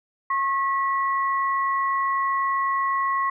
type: tone pair together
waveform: sine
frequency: 1088 / 1947 Hz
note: C#6 / B6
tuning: -33 / -25 cents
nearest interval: minor seventh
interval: 1008 cents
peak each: -21 / -29 dBFS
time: 0.3-3.3 s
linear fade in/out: 5 ms
effects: none